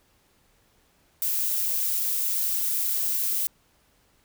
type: noise with amplitude modulation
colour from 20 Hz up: violet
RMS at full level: -24 dBFS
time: 1.22-3.47 s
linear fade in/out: 0 ms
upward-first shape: sine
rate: 190 Hz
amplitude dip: 40%
effects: pink hiss -64 dBFS RMS until 4.24 s